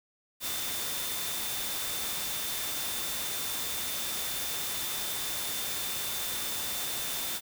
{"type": "tone in noise", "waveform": "sine", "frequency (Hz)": 3566, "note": "A7", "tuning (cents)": 22, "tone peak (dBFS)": -40, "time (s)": [0.4, 7.41], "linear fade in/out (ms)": 50, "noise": "white", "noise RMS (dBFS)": -34, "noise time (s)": [0.4, 7.41], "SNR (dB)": -9, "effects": []}